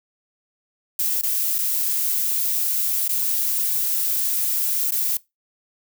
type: noise with dropouts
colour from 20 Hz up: violet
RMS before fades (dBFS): -22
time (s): 0.99-5.17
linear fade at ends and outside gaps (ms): 2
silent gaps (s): 1.212-1.234 / 1.583-1.588 / 3.079-3.092 / 4.908-4.921
effects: noise-tail reverb RT60 0.2 s tail -21 dB re dry